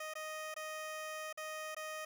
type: tone with dropouts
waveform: 15% pulse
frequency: 622.3 Hz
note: D#5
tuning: in tune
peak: -35 dBFS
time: 0-2.05 s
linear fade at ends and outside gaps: 5 ms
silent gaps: 0.138-0.153 / 0.542-0.563 / 1.328-1.374 / 1.748-1.765 s
effects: none